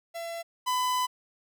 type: tone pair in turn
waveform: 45% pulse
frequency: 674 / 1003.2 Hz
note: E5 / B5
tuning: +38 / +27 cents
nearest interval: perfect fifth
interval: 689 cents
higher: second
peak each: -34 / -25 dBFS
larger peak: second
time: 0.14-0.43 / 0.66-1.07 s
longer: second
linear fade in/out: 20 ms
effects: none